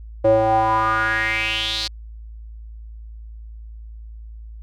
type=tone with band-pass filter sweep; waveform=square; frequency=110.3 Hz; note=A2; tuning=5 cents sharp; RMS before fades=-19 dBFS; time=0.24-1.88 s; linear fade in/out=10 ms; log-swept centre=510 to 4500 Hz; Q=5.6; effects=added 55 Hz sine -34 dBFS peak until 4.62 s